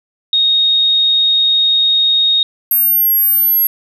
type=tone pair in turn; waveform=sine; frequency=3729 / 12601 Hz; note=A#7 / G9; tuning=0 / +8 cents; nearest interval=octave + major sixth; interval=2108 cents; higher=second; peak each=-9 dBFS; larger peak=neither; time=0.33-2.43 / 2.71-3.67 s; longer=first; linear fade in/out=2 ms; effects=none